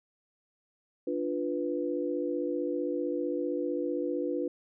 sine chord, B diminished, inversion first, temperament equal, 293.7 / 349.2 / 493.9 Hz, D4 / F4 / B4, 0 / 0 / 0 cents, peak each -33 dBFS, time 1.07-4.48 s, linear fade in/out 5 ms, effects none

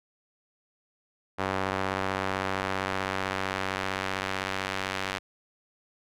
sawtooth tone with band-pass filter sweep, 95.6 Hz, G2, 43 cents flat, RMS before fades -31 dBFS, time 1.38-5.19 s, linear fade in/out 20 ms, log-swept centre 1100 to 2300 Hz, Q 0.77, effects none

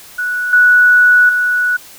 sine tone with level steps, 1473 Hz, F#6, 8 cents flat, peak -15 / -5 / -11 dBFS, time 0.18-1.77 s, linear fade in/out 10 ms, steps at 0.53 / 1.29 s, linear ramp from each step 2 ms, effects white hiss -38 dBFS RMS until 1.98 s

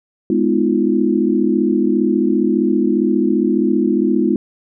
sine chord, F half-diminished seventh, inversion first, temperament just, 209.5 / 251.4 / 314.3 / 349.2 Hz, Ab3 / Cb4 / Eb4 / F4, +15 / +31 / +18 / 0 cents, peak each -18 dBFS, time 0.3-4.36 s, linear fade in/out 2 ms, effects none

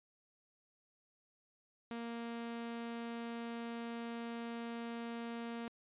sawtooth tone, 233.2 Hz, A#3, 1 cent sharp, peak -37 dBFS, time 1.91-5.68 s, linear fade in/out 0 ms, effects resampled to 8000 Hz

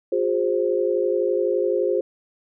sine tone cluster, 357.8 / 409.6 / 526 Hz, F4 / G#4 / C5, +42 / -24 / +9 cents, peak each -23 dBFS, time 0.12-2.01 s, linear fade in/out 5 ms, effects none

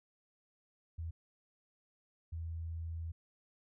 sine tone bursts at uneven times, 82.41 Hz, E2, in tune, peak -38 dBFS, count 2, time 0.98-1.11 / 2.32-3.12 s, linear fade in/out 10 ms, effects none

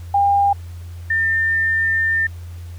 sine tone pair in turn, 803 / 1801.6 Hz, G5 / A6, +41 / +40 cents, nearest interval octave + major second, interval 1399 cents, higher second, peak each -12 / -15 dBFS, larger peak first, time 0.14-0.53 / 1.1-2.27 s, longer second, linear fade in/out 5 ms, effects added 86 Hz sine -30 dBFS peak until 2.78 s + pink hiss -49 dBFS RMS until 2.78 s

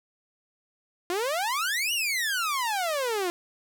sawtooth exponential two-way sweep, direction up then down, 339.9 to 2959 to 339.9 Hz, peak -22 dBFS, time 1.1-3.3 s, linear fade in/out 0 ms, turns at 1.93 s, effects none

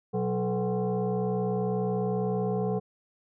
sine tone with frequency modulation, 123.47 Hz, B2, in tune, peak -25 dBFS, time 0.13-2.8 s, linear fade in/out 20 ms, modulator 309 Hz, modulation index 1.7, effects none

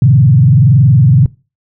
sine tone with frequency modulation, 130.81 Hz, C3, in tune, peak -3 dBFS, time 0.02-1.26 s, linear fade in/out 2 ms, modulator 21.4 Hz, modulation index 1.2, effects noise-tail reverb RT60 0.3 s tail -22 dB re dry

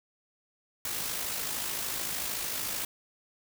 white noise with amplitude modulation, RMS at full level -32 dBFS, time 0.85-2.85 s, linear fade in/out 2 ms, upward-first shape sine, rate 53.4 Hz, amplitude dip 40%, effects none

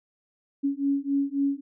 sine beating tone pair, 277.2 / 280.9 Hz, C#4 / C#4, 0 / +23 cents, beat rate 3.7 Hz, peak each -26 dBFS, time 0.63-1.61 s, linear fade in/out 20 ms, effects none

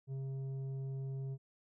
sine tone with tanh clipping, 134.7 Hz, C#3, 49 cents flat, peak -39 dBFS, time 0.07-1.38 s, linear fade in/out 50 ms, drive 7 dB, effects none

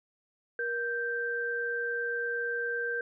sine tone pair together, 473.4 / 1568 Hz, A#4 / G6, +27 / 0 cents, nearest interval octave + major sixth, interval 2073 cents, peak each -34 / -31 dBFS, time 0.59-3.01 s, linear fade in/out 2 ms, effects none

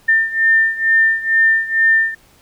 sine beating tone pair, 1800 / 1802.2 Hz, A6 / A6, +39 / +41 cents, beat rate 2.2 Hz, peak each -13 / -16 dBFS, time 0.08-2.15 s, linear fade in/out 10 ms, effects pink hiss -51 dBFS RMS until 2.41 s

